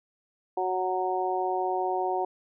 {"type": "harmonic tone", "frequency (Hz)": 185, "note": "F#3", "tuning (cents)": 0, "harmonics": [2, 3, 4, 5], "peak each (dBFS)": [-30, -36, -28, -33], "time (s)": [0.57, 2.25], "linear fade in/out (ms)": 5, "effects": []}